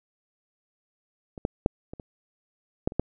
clicks, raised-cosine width 2 ms, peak -25 / -11 / -6 / -24 / -26 / -9 / -26 / -9 dBFS, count 8, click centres 1.378 / 1.451 / 1.661 / 1.935 / 1.998 / 2.875 / 2.921 / 2.996 s, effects none

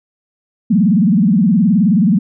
sine tone with vibrato, 200 Hz, G3, 35 cents sharp, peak -8 dBFS, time 0.7-2.19 s, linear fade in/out 10 ms, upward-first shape sine, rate 19 Hz, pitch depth 280 cents each way, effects none

